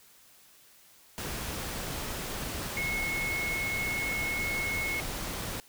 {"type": "tone in noise", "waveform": "sine", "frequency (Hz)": 2181, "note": "C#7", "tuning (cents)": -29, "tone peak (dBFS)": -30, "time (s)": [2.77, 5], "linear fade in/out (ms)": 0, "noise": "pink", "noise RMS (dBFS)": -36, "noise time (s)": [1.18, 5.6], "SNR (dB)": 3, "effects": ["white hiss -58 dBFS RMS until 5.68 s"]}